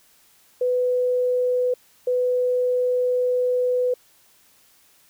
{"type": "tone bursts at uneven times", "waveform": "sine", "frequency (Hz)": 498.4, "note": "B4", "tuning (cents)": 16, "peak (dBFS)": -18, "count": 2, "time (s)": [[0.61, 1.74], [2.07, 3.94]], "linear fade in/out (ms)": 5, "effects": ["white hiss -57 dBFS RMS until 5.09 s"]}